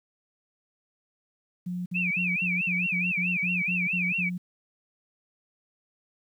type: tone bursts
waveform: sine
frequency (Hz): 178.9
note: F3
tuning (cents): +42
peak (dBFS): -29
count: 11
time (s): 1.66-4.38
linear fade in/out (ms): 10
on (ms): 200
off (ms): 52
type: tone with vibrato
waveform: sine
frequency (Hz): 2489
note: D#7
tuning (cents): 0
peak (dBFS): -25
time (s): 1.94-4.3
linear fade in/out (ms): 20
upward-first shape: sine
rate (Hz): 4.6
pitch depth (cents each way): 170
effects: 10-bit